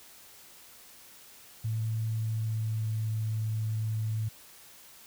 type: tone with pitch glide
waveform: sine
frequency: 111.2 to 109.67 Hz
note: A2 to A2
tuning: +19 to -5 cents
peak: -28 dBFS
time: 1.64-4.29 s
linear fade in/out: 10 ms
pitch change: -24 cents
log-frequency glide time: 2.08-2.98 s
effects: white hiss -53 dBFS RMS until 5.06 s